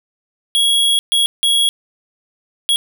square tone bursts at uneven times, 3322 Hz, G#7, in tune, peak -12 dBFS, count 4, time 0.55-0.99 / 1.12-1.26 / 1.43-1.69 / 2.69-2.76 s, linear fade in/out 0 ms, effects none

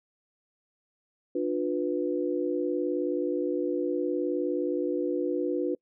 sine chord, B diminished, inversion first, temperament just, 296.3 / 355.6 / 493.9 Hz, D4 / F4 / B4, +15 / +31 / 0 cents, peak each -30 / -29 / -31 dBFS, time 1.35-5.75 s, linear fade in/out 5 ms, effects noise-tail reverb RT60 0.1 s tail -26 dB re dry

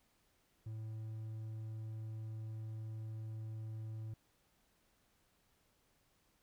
triangle tone, 110 Hz, A2, in tune, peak -40 dBFS, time 0.66-4.14 s, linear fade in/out 5 ms, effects pink hiss -75 dBFS RMS until 6.42 s

